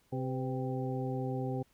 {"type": "harmonic tone with a mistuned harmonic", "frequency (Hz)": 130.81, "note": "C3", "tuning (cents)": 0, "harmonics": [1, 2, 3, 4, 6], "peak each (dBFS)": [-35, -38, -40, -41, -43], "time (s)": [0.12, 1.63], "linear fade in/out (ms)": 10, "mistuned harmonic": 4, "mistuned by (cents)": -47, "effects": ["pink hiss -70 dBFS RMS until 1.73 s"]}